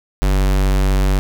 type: tone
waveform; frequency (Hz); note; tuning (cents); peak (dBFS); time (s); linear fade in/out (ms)
square; 48.04; G1; -34; -13; 0.22-1.19; 0
effects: none